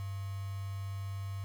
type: tone with quantisation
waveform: sine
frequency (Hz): 98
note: G2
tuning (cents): 0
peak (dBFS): -36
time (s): 0-1.44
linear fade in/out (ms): 0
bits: 8
effects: none